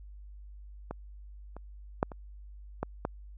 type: clicks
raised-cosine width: 1 ms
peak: -22 / -30 / -11 / -28 / -17 / -16 dBFS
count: 6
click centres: 0.91 / 1.566 / 2.029 / 2.118 / 2.83 / 3.051 s
effects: added 50 Hz sine -45 dBFS peak until 3.37 s